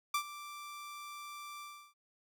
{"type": "tone with ADSR envelope", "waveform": "sawtooth", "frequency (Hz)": 1174.7, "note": "D6", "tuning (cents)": 0, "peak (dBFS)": -25, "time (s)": [0.14, 1.94], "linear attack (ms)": 5, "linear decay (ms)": 83, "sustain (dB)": -16, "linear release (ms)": 330, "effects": []}